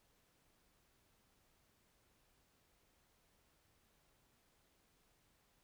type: silence
effects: pink hiss -75 dBFS RMS until 5.63 s